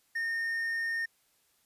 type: tone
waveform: triangle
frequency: 1831 Hz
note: A#6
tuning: 32 cents flat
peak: -28 dBFS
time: 0.15-1.06 s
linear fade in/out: 10 ms
effects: white hiss -70 dBFS RMS until 1.65 s + resampled to 32000 Hz